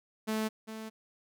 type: tone pair in turn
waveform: sawtooth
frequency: 218.1 / 219.9 Hz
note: A3 / A3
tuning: -15 / -1 cents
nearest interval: unison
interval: 14 cents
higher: second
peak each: -26 / -36 dBFS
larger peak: first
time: 0.27-0.49 / 0.67-0.9 s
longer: second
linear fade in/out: 20 ms
effects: none